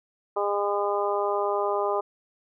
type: harmonic tone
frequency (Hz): 203.3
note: G#3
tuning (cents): -37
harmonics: 2 / 3 / 4 / 5 / 6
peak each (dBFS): -27 / -29 / -30 / -31 / -32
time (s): 0.36-2.01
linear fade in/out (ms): 10
effects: none